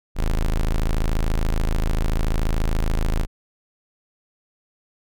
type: tone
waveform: 40% pulse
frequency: 26.91 Hz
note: A0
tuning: 38 cents flat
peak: -17 dBFS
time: 0.15-3.27 s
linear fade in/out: 50 ms
effects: none